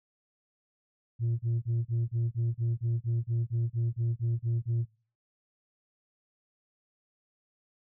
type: tone bursts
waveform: sine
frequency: 116.54 Hz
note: A#2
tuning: in tune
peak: -23 dBFS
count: 16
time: 1.19-4.855 s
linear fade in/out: 50 ms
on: 200 ms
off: 31 ms
effects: noise-tail reverb RT60 0.4 s tail -23 dB re dry + tanh soft clip ceiling -24 dBFS